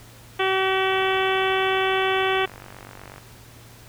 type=harmonic tone; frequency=381 Hz; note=G4; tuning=49 cents flat; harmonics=1 / 2 / 3 / 4 / 5 / 6 / 7 / 8 / 9; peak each=-23 / -26 / -28 / -29 / -30 / -31 / -31 / -32 / -33 dBFS; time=0.39-2.46 s; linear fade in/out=10 ms
type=click train; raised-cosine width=0.5 ms; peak=-25 dBFS; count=110; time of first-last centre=0.92-3.181 s; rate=48.2 Hz
effects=added 116 Hz sine -48 dBFS peak until 3.88 s + pink hiss -48 dBFS RMS until 3.88 s